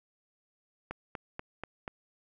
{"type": "click train", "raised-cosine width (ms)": 0.5, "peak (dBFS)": -22, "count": 5, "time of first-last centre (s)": [0.91, 1.879], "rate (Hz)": 4.13, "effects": []}